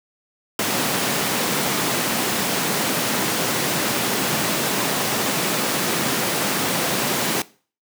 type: high-pass noise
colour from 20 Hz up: pink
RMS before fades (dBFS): -22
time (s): 0.59-7.42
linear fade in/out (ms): 2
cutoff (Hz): 150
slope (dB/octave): 24
effects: noise-tail reverb RT60 0.4 s tail -20 dB re dry